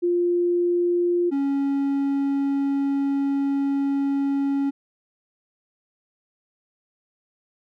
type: tone pair in turn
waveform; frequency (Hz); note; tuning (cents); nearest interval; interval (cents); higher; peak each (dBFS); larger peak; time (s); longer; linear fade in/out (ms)
sine / triangle; 350 / 277.8; F4 / C#4; +4 / +4; major third; 400; first; -18; neither; 0.02-1.31 / 1.31-4.71; second; 20
effects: none